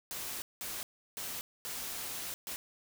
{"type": "noise bursts at uneven times", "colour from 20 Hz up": "white", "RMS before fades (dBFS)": -40, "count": 5, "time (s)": [[0.11, 0.42], [0.61, 0.83], [1.17, 1.41], [1.65, 2.34], [2.47, 2.56]], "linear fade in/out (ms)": 0, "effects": []}